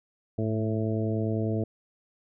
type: harmonic tone with a mistuned harmonic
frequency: 110 Hz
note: A2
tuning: in tune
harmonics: 1 / 2 / 3 / 4 / 5 / 6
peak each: -28 / -31 / -33 / -34 / -39 / -37 dBFS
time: 0.38-1.64 s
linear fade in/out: 5 ms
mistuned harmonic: 1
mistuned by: -34 cents
effects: none